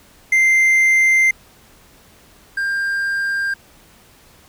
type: tone pair in turn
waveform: triangle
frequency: 2087 / 1595.9 Hz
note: C7 / G6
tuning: -5 / +31 cents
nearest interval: perfect fourth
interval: 464 cents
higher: first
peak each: -9 / -16 dBFS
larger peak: first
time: 0.32-1.31 / 2.57-3.54 s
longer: first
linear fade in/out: 5 ms
effects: pink hiss -49 dBFS RMS until 4.48 s